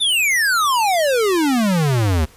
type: exponential sweep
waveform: square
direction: down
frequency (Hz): 3652 to 73.42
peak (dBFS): -15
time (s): 0-2.26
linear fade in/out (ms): 20
effects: pink hiss -48 dBFS RMS until 2.36 s + resampled to 32000 Hz